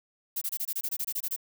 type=noise bursts; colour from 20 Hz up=violet; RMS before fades=-31 dBFS; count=13; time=0.36-1.363 s; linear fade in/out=10 ms; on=55 ms; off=24 ms; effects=none